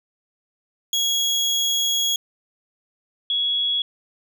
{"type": "tone pair in turn", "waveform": ["30% pulse", "sine"], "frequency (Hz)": [3322, 3349], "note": ["G#7", "G#7"], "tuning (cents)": [0, 14], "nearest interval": "unison", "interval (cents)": 14, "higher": "second", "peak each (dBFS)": [-16, -19], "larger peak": "first", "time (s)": [[0.93, 2.16], [3.3, 3.82]], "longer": "first", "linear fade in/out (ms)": 2, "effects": []}